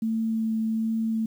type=tone with vibrato; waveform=sine; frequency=222.6 Hz; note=A3; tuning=20 cents sharp; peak=-23 dBFS; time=0.02-1.26 s; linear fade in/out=5 ms; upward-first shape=sine; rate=1.3 Hz; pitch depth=9 cents each way; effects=9-bit